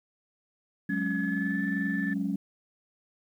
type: tone with pitch glide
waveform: sine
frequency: 1698 to 1757.9 Hz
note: G#6 to A6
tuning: +38 to -2 cents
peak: -32 dBFS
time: 0.89-2.14 s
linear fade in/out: 10 ms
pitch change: +60 cents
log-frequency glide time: 1.19-1.62 s
type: chord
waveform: sine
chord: F# suspended second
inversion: none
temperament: equal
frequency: 185 / 207.7 / 277.2 Hz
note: F#3 / G#3 / C#4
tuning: 0 / 0 / 0 cents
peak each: -31 dBFS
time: 0.89-2.36 s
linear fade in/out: 5 ms
effects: tanh soft clip ceiling -18 dBFS + 10-bit